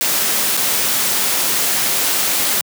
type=noise with dropouts; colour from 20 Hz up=white; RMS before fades=-17 dBFS; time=0.01-2.61 s; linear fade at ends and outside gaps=0 ms; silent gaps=0.568-0.574 s; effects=high-pass 150 Hz 12 dB/octave